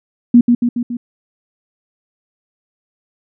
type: tone with echo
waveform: sine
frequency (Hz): 240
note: B3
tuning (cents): -49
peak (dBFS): -3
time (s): 0.34-0.41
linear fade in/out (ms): 5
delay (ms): 140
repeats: 4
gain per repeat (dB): -4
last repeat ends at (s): 0.97
effects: none